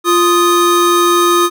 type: tone pair together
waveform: square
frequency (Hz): 348.8 / 1244.5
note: F4 / D#6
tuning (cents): -2 / 0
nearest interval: octave + minor seventh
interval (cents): 2202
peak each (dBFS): -12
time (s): 0.04-1.5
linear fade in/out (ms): 50
effects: none